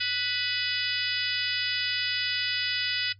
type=harmonic tone with a mistuned harmonic; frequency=493.9 Hz; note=B4; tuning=in tune; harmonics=3 / 4 / 5 / 6 / 7 / 8 / 9 / 10; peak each=-35 / -34 / -34 / -34 / -34 / -36 / -37 / -32 dBFS; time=0-3.13 s; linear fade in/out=10 ms; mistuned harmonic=5; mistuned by=+41 cents; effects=noise-tail reverb RT60 0.1 s tail -17 dB re dry + added 97 Hz sine -52 dBFS peak until 3.19 s